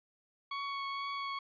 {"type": "tone with vibrato", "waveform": "sawtooth", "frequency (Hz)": 1113, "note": "C#6", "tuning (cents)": 7, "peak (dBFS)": -32, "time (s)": [0.51, 1.39], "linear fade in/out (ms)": 5, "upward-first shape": "triangle", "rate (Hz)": 2.1, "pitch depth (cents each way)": 14, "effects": ["resampled to 11025 Hz"]}